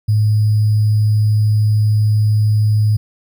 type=tone with sample-and-hold; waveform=sine; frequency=106.5 Hz; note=G#2; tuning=44 cents sharp; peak=-10 dBFS; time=0.08-2.97 s; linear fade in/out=10 ms; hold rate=4900 Hz; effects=none